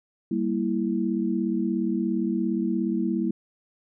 sine chord, E diminished, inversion first, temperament equal, 196 / 233.1 / 329.6 Hz, G3 / Bb3 / E4, 0 / 0 / 0 cents, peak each -27 dBFS, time 0.31-3.31 s, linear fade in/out 5 ms, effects none

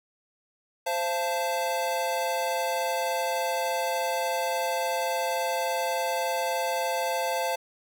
square chord, F major, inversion second, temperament equal with one note detuned, 523.3 / 683.3 / 880 Hz, C5 / F5 / A5, 0 / -38 / 0 cents, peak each -31 dBFS, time 0.86-7.56 s, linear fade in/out 10 ms, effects none

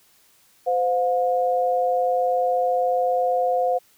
sine tone pair together, 514 / 715.2 Hz, C5 / F5, -31 / +41 cents, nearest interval tritone, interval 572 cents, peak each -21 dBFS, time 0.66-3.79 s, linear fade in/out 20 ms, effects white hiss -58 dBFS RMS until 3.97 s

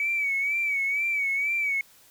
triangle tone with vibrato, 2272 Hz, C#7, 42 cents sharp, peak -20 dBFS, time 0-1.81 s, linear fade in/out 2 ms, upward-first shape sine, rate 2.1 Hz, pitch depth 67 cents each way, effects tanh soft clip ceiling -21 dBFS + white hiss -56 dBFS RMS until 2.1 s

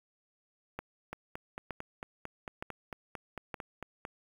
two click trains, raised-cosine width 0.5 ms, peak -24 / -22 dBFS, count 14 / 4, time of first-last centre 1.13-4.051 / 0.79-3.542 s, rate 4.45 / 1.09 Hz, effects 8-bit

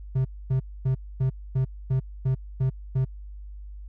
triangle tone bursts, 130.81 Hz, C3, in tune, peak -18 dBFS, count 9, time 0.15-3.05 s, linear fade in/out 10 ms, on 100 ms, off 250 ms, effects added 50 Hz sine -37 dBFS peak until 3.88 s

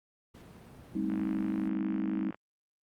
brown noise, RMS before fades -45 dBFS, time 0.34-1.69 s, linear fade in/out 10 ms
sine chord, A half-diminished seventh, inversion third, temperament just, 198 / 220 / 264 / 316.8 Hz, G3 / A3 / C4 / Eb4, +18 / 0 / +16 / +31 cents, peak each -33 / -38 / -36 / -33 dBFS, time 0.95-2.31 s, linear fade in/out 5 ms
click train, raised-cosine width 0.5 ms, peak -30 dBFS, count 66, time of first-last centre 1.1-2.345 s, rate 52.2 Hz
effects high-pass 100 Hz 12 dB/octave + Opus 48 kbps

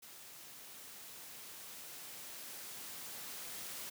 white noise with level ramp, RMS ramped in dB -54 to -45 dBFS, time 0.02-3.9 s, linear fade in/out 10 ms, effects high-pass 100 Hz 12 dB/octave

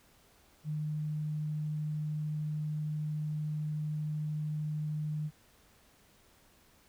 sine tone, 152.2 Hz, D#3, 38 cents flat, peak -32 dBFS, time 0.64-5.31 s, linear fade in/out 50 ms, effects pink hiss -64 dBFS RMS until 6.88 s

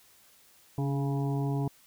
harmonic tone with a mistuned harmonic, 138.59 Hz, C#3, in tune, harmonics 1 / 2 / 3 / 5 / 6 / 7, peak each -28 / -34 / -38 / -42 / -44 / -45 dBFS, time 0.78-1.68 s, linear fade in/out 2 ms, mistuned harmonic 2, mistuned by +41 cents, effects white hiss -60 dBFS RMS until 1.86 s

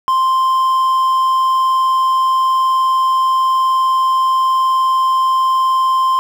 triangle tone with quantisation, 1046.5 Hz, C6, in tune, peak -9 dBFS, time 0.08-6.19 s, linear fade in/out 0 ms, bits 6, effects none

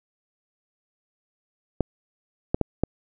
clicks, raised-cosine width 2 ms, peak -7 dBFS, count 4, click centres 1.807 / 2.545 / 2.613 / 2.836 s, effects none

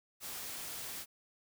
white noise, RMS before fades -43 dBFS, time 0.2-1.06 s, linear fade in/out 50 ms, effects none

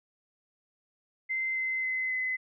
sine tone with pitch steps, 2074 / 2060 / 2045 / 2031 Hz, C7 / C7 / C7 / B6, -16 / -28 / -40 / +48 cents, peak -28 dBFS, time 1.29-2.37 s, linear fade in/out 20 ms, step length 270 ms, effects none

